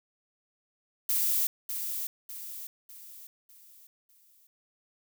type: noise with echo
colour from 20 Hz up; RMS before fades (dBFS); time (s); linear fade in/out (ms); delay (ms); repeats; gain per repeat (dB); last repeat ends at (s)
violet; -27; 1.09-1.47; 2; 600; 5; -7; 4.47
effects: none